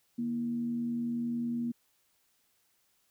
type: tone with frequency modulation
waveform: sine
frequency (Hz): 237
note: A#3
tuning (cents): +29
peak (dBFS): -30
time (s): 0.18-1.72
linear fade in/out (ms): 10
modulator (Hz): 89.1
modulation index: 0.26
effects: white hiss -72 dBFS RMS until 3.1 s